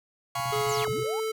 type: tone with tremolo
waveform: sine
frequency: 126.5 Hz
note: B2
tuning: 42 cents sharp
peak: -33 dBFS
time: 0.35-1.08 s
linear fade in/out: 50 ms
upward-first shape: square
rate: 9.5 Hz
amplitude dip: 70%
type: chord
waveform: 40% pulse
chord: C# dominant seventh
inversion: first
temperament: equal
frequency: 698.5 / 830.6 / 987.8 / 1108.7 Hz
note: E#5 / G#5 / B5 / C#6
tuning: 0 / 0 / 0 / 0 cents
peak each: -32 / -36 / -36 / -31 dBFS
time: 0.35-0.85 s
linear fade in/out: 5 ms
type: tone with pitch glide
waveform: square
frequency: 423.9 to 439.6 Hz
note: G#4 to A4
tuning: +35 to -2 cents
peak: -28 dBFS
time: 0.52-1.32 s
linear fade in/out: 10 ms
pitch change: +63 cents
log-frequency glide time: 0.63-1.18 s
type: linear two-way sweep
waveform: sine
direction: down then up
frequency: 7710 to 69.1 to 927 Hz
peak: -35 dBFS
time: 0.69-1.2 s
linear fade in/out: 0 ms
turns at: 0.89 s
effects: none